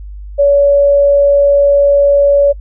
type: tone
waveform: sine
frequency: 567 Hz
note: C#5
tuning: 39 cents sharp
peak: -5 dBFS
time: 0.38-2.53 s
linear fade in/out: 20 ms
effects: noise-tail reverb RT60 0.1 s tail -26 dB re dry + added 50 Hz sine -25 dBFS peak until 2.6 s